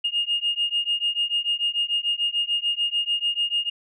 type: beating tone pair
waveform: sine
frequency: 2839 / 2845.8 Hz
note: F7 / F7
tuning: +28 / +32 cents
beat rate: 6.8 Hz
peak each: -24 dBFS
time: 0.04-3.7 s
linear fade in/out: 10 ms
effects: tanh soft clip ceiling -14 dBFS